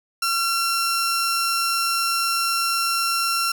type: tone pair together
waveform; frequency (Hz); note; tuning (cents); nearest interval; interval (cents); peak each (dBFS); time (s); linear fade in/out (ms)
sawtooth; 1362 / 2724; F6 / F7; -44 / -44; octave; 1200; -18; 0.22-3.52; 5
effects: none